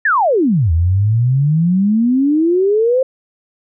sine exponential two-way sweep, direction down then up, 1842 to 79.2 to 533 Hz, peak -10 dBFS, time 0.05-3.03 s, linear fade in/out 5 ms, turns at 0.72 s, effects none

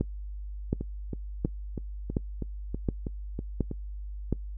two click trains, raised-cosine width 3 ms, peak -20 / -13 dBFS, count 10 / 7, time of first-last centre 0.81-3.713 / 0.01-4.327 s, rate 3.1 / 1.39 Hz, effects noise-tail reverb RT60 0.1 s tail -23 dB re dry + added 50 Hz sine -35 dBFS peak until 4.57 s

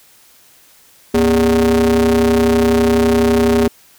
square ring-modulated tone, 84.5 Hz, E2, 43 cents sharp, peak -8 dBFS, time 1.14-3.68 s, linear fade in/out 5 ms, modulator 322 Hz, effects white hiss -48 dBFS RMS until 3.98 s

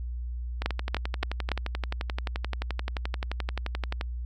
two click trains, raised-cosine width 0.3 ms, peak -10 / -15 dBFS, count 4 / 40, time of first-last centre 0.66-1.517 / 0.62-4.011 s, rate 3.5 / 11.5 Hz, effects added 60 Hz sine -31 dBFS peak until 4.25 s

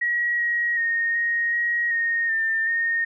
sine tone with pitch steps, 1909 / 1896 / 1851 / 1870 / 1892 / 1853 / 1797 / 1843 Hz, A#6 / A#6 / A#6 / A#6 / A#6 / A#6 / A6 / A#6, +41 / +29 / -13 / +5 / +25 / -11 / +36 / -20 cents, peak -20 dBFS, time 0.01-3.05 s, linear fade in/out 10 ms, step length 380 ms, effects none

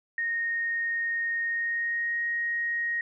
sine tone with pitch glide, 1855 to 1875.5 Hz, A#6 to A#6, -9 to +10 cents, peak -26 dBFS, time 0.18-3.01 s, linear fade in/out 2 ms, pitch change +19 cents, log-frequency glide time 1.45-2.22 s, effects none

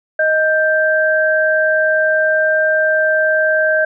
sine tone pair together, 625 / 1574.9 Hz, D#5 / G6, +8 / +8 cents, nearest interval octave + major third, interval 1600 cents, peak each -14 dBFS, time 0.19-3.85 s, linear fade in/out 5 ms, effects none

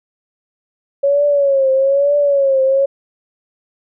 sine tone with vibrato, 554.4 Hz, C#5, in tune, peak -10 dBFS, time 1.03-2.86 s, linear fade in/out 10 ms, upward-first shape triangle, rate 1.1 Hz, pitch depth 90 cents each way, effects none

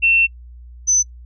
sine tone pair in turn, 2700 / 6061 Hz, E7 / F#8, +41 / +41 cents, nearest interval octave + major second, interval 1400 cents, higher second, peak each -11 / -12 dBFS, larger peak first, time 0.02-0.27 / 0.87-1.03 s, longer first, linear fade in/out 20 ms, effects noise-tail reverb RT60 0.1 s tail -26 dB re dry + added 60 Hz sine -36 dBFS peak until 1.25 s

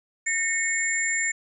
sine tone cluster, 1827 / 2193 / 7220 Hz, A#6 / C#7 / A8, -35 / -19 / +44 cents, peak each -27 dBFS, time 0.26-1.32 s, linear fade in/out 10 ms, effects none

